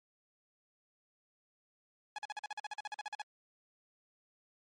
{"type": "tone bursts", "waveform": "sawtooth", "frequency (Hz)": 839, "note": "G#5", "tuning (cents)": 17, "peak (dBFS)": -34, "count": 16, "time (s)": [2.16, 3.219], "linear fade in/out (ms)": 2, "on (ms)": 24, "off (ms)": 45, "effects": ["low-pass 6000 Hz 12 dB/octave", "MP3 48 kbps"]}